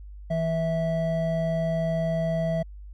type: tone pair together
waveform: triangle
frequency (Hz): 163.78 / 654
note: E3 / E5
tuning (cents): -11 / -14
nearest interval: 2 octaves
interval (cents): 2397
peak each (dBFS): -24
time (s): 0.3-2.63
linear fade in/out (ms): 10
effects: added 50 Hz sine -39 dBFS peak until 2.93 s